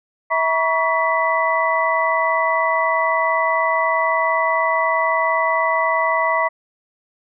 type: tone cluster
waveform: sine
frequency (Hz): 651 / 957 / 1126 / 1987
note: E5 / A#5 / C#6 / B6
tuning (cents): -22 / +45 / +27 / +10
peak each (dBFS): -21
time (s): 0.3-6.49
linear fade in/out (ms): 20
effects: none